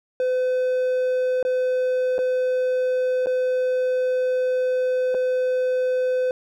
triangle tone with dropouts, 508 Hz, B4, 49 cents sharp, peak -17 dBFS, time 0.2-6.31 s, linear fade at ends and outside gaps 1 ms, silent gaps 1.428-1.45 / 2.182-2.189 / 3.26-3.269 / 5.144-5.148 s, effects none

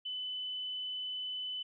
sine tone, 3010 Hz, F#7, 29 cents sharp, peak -36 dBFS, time 0.05-1.63 s, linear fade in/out 10 ms, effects none

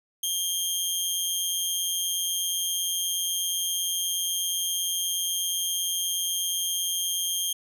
15% pulse tone with amplitude modulation, 3212 Hz, G7, 41 cents sharp, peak -16 dBFS, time 0.23-7.53 s, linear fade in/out 5 ms, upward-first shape sine, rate 177 Hz, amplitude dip 50%, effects none

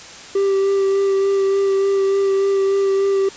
triangle tone with vibrato, 392 Hz, G4, in tune, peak -12 dBFS, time 0.35-3.29 s, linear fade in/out 5 ms, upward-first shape sine, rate 3.4 Hz, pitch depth 14 cents each way, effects white hiss -37 dBFS RMS until 3.36 s + resampled to 16000 Hz

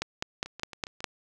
two click trains, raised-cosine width 0.2 ms, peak -24 / -12 dBFS, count 5 / 6, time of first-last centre 0.46-1.005 / 0.02-1.042 s, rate 7.34 / 4.89 Hz, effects none

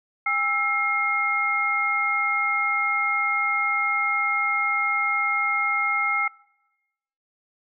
sine tone cluster, 811 / 1321 / 2138 Hz, G#5 / E6 / C7, -41 / +3 / +37 cents, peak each -30 / -25 / -22 dBFS, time 0.26-6.28 s, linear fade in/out 5 ms, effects noise-tail reverb RT60 1.0 s tail -24 dB re dry

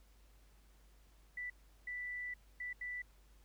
sine tone bursts at uneven times, 1975.5 Hz, B6, in tune, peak -40 dBFS, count 4, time 1.37-1.5 / 1.87-2.34 / 2.6-2.73 / 2.81-3.02 s, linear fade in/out 5 ms, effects added 50 Hz sine -62 dBFS peak until 3.44 s + pink hiss -71 dBFS RMS until 3.44 s

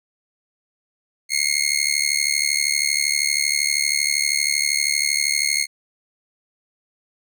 15% pulse tone with amplitude modulation, 2151 Hz, C7, 47 cents sharp, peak -8 dBFS, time 1.29-5.67 s, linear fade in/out 50 ms, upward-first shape sine, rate 72.7 Hz, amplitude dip 95%, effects none

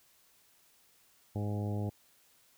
harmonic tone with a mistuned harmonic, 103.6 Hz, G#2, 4 cents flat, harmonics 1 / 2 / 3 / 4 / 5 / 6 / 7 / 8, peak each -33 / -39 / -43 / -45 / -47 / -49 / -50 / -51 dBFS, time 1.35-1.9 s, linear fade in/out 10 ms, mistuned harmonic 7, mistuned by +16 cents, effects white hiss -66 dBFS RMS until 2.57 s

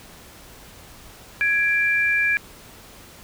sine tone pair together, 1664 / 2357 Hz, G#6 / D7, +3 / +6 cents, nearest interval tritone, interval 603 cents, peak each -20 dBFS, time 1.41-2.37 s, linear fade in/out 0 ms, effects pink hiss -45 dBFS RMS until 3.23 s

